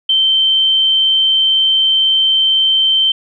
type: tone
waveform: sine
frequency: 3111 Hz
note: G7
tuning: 14 cents flat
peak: -9 dBFS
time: 0.09-3.12 s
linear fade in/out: 5 ms
effects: none